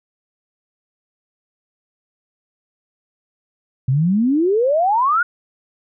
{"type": "exponential sweep", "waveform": "sine", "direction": "up", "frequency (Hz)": [123.8, 1480], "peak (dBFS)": -13, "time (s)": [3.88, 5.23], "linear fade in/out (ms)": 5, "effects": []}